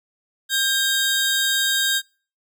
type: tone pair together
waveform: sawtooth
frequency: 1596 / 3750 Hz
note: G6 / A#7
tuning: +31 / +10 cents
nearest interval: octave + minor third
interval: 1479 cents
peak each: -18 dBFS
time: 0.49-2.02 s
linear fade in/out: 50 ms
effects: noise-tail reverb RT60 0.4 s tail -26 dB re dry